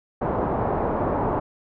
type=low-pass noise; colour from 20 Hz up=white; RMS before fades=-24 dBFS; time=0.21-1.4 s; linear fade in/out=10 ms; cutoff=920 Hz; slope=24 dB/octave; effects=none